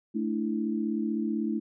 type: chord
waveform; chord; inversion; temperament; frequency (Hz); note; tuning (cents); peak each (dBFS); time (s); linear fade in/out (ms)
sine; A suspended fourth; none; equal; 220 / 293.7 / 329.6; A3 / D4 / E4; 0 / 0 / 0; -29 / -33 / -32; 0.14-1.6; 20
effects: none